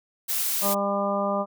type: noise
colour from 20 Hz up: blue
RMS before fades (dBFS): -26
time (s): 0.28-0.75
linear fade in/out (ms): 20
type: harmonic tone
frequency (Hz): 200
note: G3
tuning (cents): +35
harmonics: 1 / 2 / 3 / 4 / 5 / 6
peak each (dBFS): -29 / -35 / -26 / -32 / -32 / -30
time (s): 0.61-1.46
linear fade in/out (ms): 50
effects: none